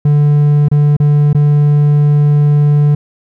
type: tone with dropouts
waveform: triangle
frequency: 146.83 Hz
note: D3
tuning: in tune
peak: -4 dBFS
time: 0.05-2.95 s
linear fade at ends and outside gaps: 5 ms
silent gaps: 0.685-0.714 / 0.967-1 / 1.331-1.347 s
effects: none